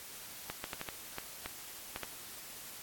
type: clicks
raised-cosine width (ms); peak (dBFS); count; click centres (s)
0.3; -22; 9; 0.5 / 0.641 / 0.732 / 0.814 / 0.888 / 1.184 / 1.46 / 1.961 / 2.033
effects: white hiss -48 dBFS RMS until 2.82 s + AAC 64 kbps